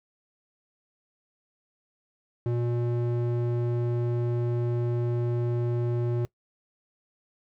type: tone with band-pass filter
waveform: square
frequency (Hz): 119.7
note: A#2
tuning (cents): +46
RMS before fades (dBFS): -27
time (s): 2.46-6.25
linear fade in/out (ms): 0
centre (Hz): 240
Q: 2.4
effects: noise-tail reverb RT60 0.1 s tail -22 dB re dry